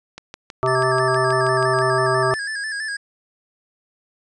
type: click train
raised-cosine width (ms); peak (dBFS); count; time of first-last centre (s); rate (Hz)
0.2; -17; 11; 0.18-1.788; 6.22
type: harmonic tone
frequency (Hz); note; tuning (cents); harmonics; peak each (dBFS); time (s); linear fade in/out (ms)
129.5; C3; -17; 1 / 3 / 5 / 7 / 9 / 10; -25 / -21 / -22 / -27 / -22 / -28; 0.63-2.34; 0
type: tone with vibrato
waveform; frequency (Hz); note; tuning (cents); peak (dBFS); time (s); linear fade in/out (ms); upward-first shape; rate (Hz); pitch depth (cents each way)
square; 1695; G#6; +35; -25; 0.67-2.97; 10; square; 6.1; 58
effects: resampled to 22050 Hz